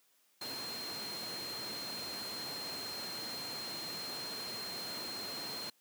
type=tone in noise; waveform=sine; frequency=4190 Hz; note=C8; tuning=2 cents sharp; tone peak=-41 dBFS; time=0.41-5.7 s; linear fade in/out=5 ms; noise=pink; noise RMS=-44 dBFS; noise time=0.41-5.7 s; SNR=0 dB; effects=white hiss -71 dBFS RMS until 5.8 s + high-pass 200 Hz 12 dB/octave